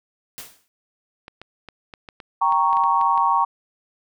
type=noise with exponential decay; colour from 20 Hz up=white; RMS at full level=-33 dBFS; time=0.38-0.68 s; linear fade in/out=0 ms; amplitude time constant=65 ms
type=clicks; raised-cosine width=0.3 ms; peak=-22 dBFS; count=12; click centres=1.281 / 1.416 / 1.687 / 1.938 / 2.088 / 2.202 / 2.523 / 2.73 / 2.77 / 2.838 / 3.013 / 3.177 s
type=chord; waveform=sine; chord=G diminished; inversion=none; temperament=equal; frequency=784 / 932.3 / 1108.7 Hz; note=G5 / Bb5 / Db6; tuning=0 / 0 / 0 cents; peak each=-23 / -19 / -19 dBFS; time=2.41-3.45 s; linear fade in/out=10 ms
effects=none